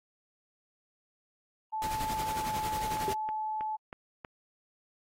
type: tone with pitch glide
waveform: sine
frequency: 871 to 864.5 Hz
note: A5 to A5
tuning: -18 to -31 cents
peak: -31 dBFS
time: 1.72-3.77 s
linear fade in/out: 20 ms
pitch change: -13 cents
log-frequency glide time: 2.34-2.53 s
type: noise with tremolo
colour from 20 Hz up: pink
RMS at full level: -37 dBFS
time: 1.82-3.13 s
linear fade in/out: 0 ms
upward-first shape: sine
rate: 11 Hz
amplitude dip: 60%
type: click train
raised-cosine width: 0.5 ms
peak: -26 dBFS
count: 5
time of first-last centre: 2.97-4.248 s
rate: 3.13 Hz
type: tone with exponential decay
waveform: sine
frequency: 392 Hz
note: G4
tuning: in tune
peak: -26 dBFS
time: 3.08-3.17 s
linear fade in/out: 0 ms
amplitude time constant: 19 ms
effects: AAC 48 kbps